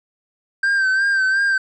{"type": "tone with vibrato", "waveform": "triangle", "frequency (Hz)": 1568, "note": "G6", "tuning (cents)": 0, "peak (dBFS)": -13, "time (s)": [0.63, 1.58], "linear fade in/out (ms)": 5, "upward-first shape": "sine", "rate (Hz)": 2.8, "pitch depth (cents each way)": 47, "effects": ["resampled to 22050 Hz"]}